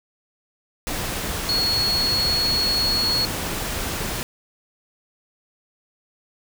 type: tone in noise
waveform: sine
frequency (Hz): 4340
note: C#8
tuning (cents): -37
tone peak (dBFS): -19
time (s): 1.49-3.25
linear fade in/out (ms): 0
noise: pink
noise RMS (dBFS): -27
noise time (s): 0.87-4.23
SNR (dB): +5
effects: none